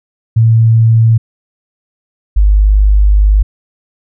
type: tone pair in turn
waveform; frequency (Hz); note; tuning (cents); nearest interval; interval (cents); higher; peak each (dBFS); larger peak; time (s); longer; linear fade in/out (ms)
sine; 113.3 / 50.73; A#2 / G#1; -49 / -40; octave + major second; 1391; first; -4; neither; 0.36-1.18 / 2.36-3.43; second; 10
effects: none